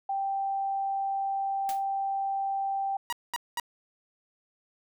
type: tone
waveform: sine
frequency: 784 Hz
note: G5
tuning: in tune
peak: -27 dBFS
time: 0.09-2.97 s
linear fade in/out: 5 ms
type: noise with exponential decay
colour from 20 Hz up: white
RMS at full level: -37 dBFS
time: 1.69-1.85 s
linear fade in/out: 0 ms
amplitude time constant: 34 ms
type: tone bursts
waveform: sawtooth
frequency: 958 Hz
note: A#5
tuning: 47 cents sharp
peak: -25 dBFS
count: 3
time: 3.1-3.598 s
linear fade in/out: 0 ms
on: 26 ms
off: 210 ms
effects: none